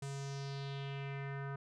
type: tone with low-pass filter sweep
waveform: square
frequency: 138.59 Hz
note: C#3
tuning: in tune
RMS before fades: -42 dBFS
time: 0.02-1.56 s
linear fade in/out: 5 ms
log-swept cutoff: 8400 to 1400 Hz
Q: 2.9
effects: none